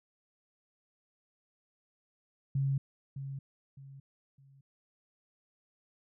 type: tone with echo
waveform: sine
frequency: 136.9 Hz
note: C#3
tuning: 21 cents flat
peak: -27 dBFS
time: 2.55-2.78 s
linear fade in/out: 5 ms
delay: 610 ms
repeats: 3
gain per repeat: -10 dB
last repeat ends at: 4.61 s
effects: none